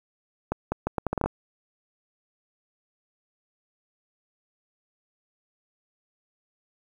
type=accelerating click train; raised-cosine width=1 ms; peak=-11 dBFS; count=10; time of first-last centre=0.52-1.26 s; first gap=200 ms; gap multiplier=0.75; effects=8-bit